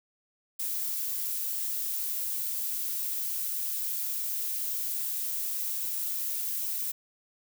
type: noise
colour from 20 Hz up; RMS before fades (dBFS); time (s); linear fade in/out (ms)
violet; -32; 0.59-6.92; 10
effects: none